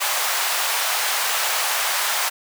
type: high-pass noise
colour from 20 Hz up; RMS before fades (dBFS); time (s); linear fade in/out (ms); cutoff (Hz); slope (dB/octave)
pink; -22; 0-2.3; 20; 720; 24
effects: none